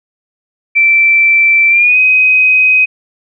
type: tone with pitch glide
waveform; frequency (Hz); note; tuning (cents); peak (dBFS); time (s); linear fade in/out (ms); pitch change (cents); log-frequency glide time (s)
sine; 2336 to 2518; D7 to D#7; -10 to +20; -5; 0.75-2.86; 20; +130; 1.69-1.98
effects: none